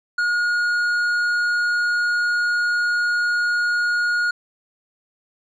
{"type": "tone with tanh clipping", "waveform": "triangle", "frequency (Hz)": 1438, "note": "F#6", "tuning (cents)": -50, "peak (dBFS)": -19, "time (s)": [0.18, 4.31], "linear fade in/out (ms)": 5, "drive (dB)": 11, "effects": []}